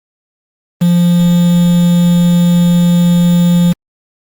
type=tone with quantisation; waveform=triangle; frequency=174 Hz; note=F3; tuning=6 cents flat; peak=-4 dBFS; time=0.81-3.73 s; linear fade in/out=10 ms; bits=4; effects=Opus 24 kbps